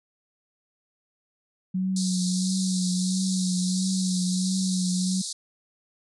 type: tone with vibrato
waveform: sine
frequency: 185 Hz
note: F#3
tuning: in tune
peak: -23 dBFS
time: 1.74-5.22 s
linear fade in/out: 10 ms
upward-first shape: triangle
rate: 1.5 Hz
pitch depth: 40 cents each way
type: band-pass noise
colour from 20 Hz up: pink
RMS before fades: -33 dBFS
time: 1.96-5.33 s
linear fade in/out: 5 ms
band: 3800 to 10000 Hz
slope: 96 dB/octave
effects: none